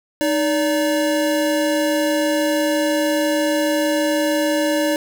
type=tone pair together; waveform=square; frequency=308.4 / 576.5 Hz; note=D#4 / D5; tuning=-15 / -32 cents; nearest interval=major seventh; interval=1083 cents; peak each=-20 dBFS; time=0.21-4.96 s; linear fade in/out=0 ms; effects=none